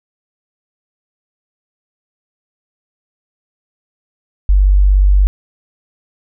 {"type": "tone", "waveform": "sine", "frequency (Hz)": 48.41, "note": "G1", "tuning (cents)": -21, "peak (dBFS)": -6, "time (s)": [4.49, 5.27], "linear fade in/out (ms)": 0, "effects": []}